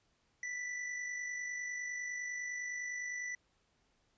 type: tone with amplitude modulation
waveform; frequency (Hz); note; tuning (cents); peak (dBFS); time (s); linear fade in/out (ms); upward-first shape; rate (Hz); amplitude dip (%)
square; 1975.5; B6; 0; -37; 0.43-3.35; 2; sine; 49.9; 40
effects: pink hiss -75 dBFS RMS until 4.17 s + resampled to 16000 Hz